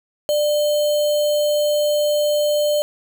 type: tone with sample-and-hold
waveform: sine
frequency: 594 Hz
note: D5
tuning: 20 cents sharp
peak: -15 dBFS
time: 0.29-2.82 s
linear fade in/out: 0 ms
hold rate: 3675 Hz
effects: none